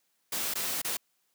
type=noise with dropouts; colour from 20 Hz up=white; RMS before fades=-32 dBFS; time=0.32-0.97 s; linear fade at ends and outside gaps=5 ms; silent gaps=0.539-0.554 / 0.818-0.846 s; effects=white hiss -74 dBFS RMS until 1.34 s + high-pass 150 Hz 12 dB/octave